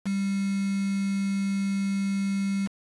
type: tone with quantisation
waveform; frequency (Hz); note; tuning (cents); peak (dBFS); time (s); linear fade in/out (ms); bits
sine; 196.6; G3; +5; -24; 0.05-2.68; 20; 6
effects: resampled to 24000 Hz